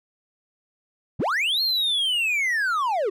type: linear two-way sweep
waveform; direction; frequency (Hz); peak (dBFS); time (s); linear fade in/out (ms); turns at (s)
triangle; up then down; 60.5 to 4320 to 358.1; -19; 1.19-3.1; 10; 1.62
effects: none